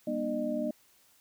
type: tone cluster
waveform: sine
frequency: 200.4 / 240.3 / 301.6 / 609 Hz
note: G3 / B3 / D4 / D#5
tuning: +38 / -47 / +46 / -37 cents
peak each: -40 / -33 / -36 / -33 dBFS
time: 0.07-0.71 s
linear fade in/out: 5 ms
effects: white hiss -64 dBFS RMS until 1.2 s